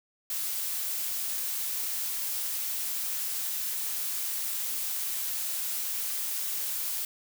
blue noise, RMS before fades -32 dBFS, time 0.3-7.05 s, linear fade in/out 2 ms, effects none

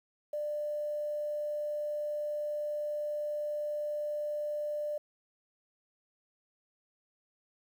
sine tone with quantisation, 595 Hz, D5, 22 cents sharp, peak -32 dBFS, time 0.33-4.98 s, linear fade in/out 5 ms, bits 10, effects none

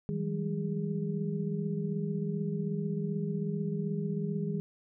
sine tone cluster, 159.2 / 185.9 / 201.8 / 410.3 Hz, D#3 / F#3 / G#3 / G#4, +40 / +8 / -49 / -21 cents, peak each -33 / -39 / -35 / -38 dBFS, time 0.09-4.6 s, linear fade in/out 0 ms, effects none

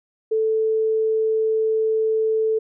sine tone, 440 Hz, A4, in tune, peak -17 dBFS, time 0.31-2.59 s, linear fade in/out 10 ms, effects none

